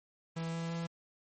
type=tone with pitch steps; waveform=45% pulse; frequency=164.81 / 166.15 / 167.5 Hz; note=E3 / E3 / E3; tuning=0 / +14 / +28 cents; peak=-35 dBFS; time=0.36-0.87 s; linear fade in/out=10 ms; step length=170 ms; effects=MP3 32 kbps